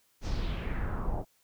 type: noise with low-pass filter sweep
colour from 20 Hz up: brown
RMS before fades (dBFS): -32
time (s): 0.21-1.25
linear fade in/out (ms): 50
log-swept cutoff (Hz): 6400 to 670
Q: 2.9
effects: white hiss -69 dBFS RMS until 1.43 s